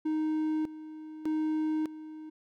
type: tone with tremolo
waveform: triangle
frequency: 311.1 Hz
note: D#4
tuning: in tune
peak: -25 dBFS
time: 0.05-2.3 s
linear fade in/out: 10 ms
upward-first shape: square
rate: 0.83 Hz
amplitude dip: 80%
effects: none